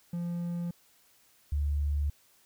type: tone pair in turn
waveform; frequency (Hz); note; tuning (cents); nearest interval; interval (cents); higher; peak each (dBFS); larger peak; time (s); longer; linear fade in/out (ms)
triangle / sine; 172.7 / 72.61; F3 / D2; -19 / -19; octave + minor third; 1500; first; -29 / -26; second; 0.13-0.71 / 1.52-2.1; neither; 5
effects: white hiss -64 dBFS RMS until 2.45 s